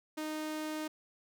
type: tone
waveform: sawtooth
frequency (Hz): 309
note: D#4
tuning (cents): -12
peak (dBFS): -32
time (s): 0.17-0.88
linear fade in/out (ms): 10
effects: none